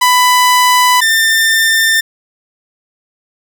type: tone pair in turn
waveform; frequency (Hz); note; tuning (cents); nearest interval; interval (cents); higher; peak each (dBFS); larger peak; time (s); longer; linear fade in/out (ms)
sawtooth; 996 / 1795.3; B5 / A6; +14 / +34; minor seventh; 1020; second; -3 / -5; first; 0.01-1.01 / 1.01-2.01; neither; 10
effects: none